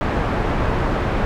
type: low-pass noise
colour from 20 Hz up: pink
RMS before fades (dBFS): -20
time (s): 0.01-1.25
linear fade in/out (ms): 0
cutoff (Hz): 1500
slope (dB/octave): 12
effects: none